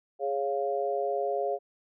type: chord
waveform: sine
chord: Db major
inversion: second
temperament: equal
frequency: 415.3 / 554.4 / 698.5 Hz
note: Ab4 / Db5 / F5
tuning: 0 / 0 / 0 cents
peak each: -31 dBFS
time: 0.19-1.59 s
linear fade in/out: 50 ms
effects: none